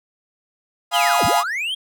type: chord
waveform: 40% pulse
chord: F half-diminished seventh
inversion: none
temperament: equal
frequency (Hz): 698.5 / 830.6 / 987.8 / 1244.5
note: F5 / Ab5 / Cb6 / Eb6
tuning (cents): 0 / 0 / 0 / 0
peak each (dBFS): -18 / -21 / -23 / -22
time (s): 0.91-1.44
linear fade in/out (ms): 50
type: linear two-way sweep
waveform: triangle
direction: down then up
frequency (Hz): 3300 to 61.74 to 3300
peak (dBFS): -20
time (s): 0.93-1.75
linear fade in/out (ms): 10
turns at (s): 1.25
effects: none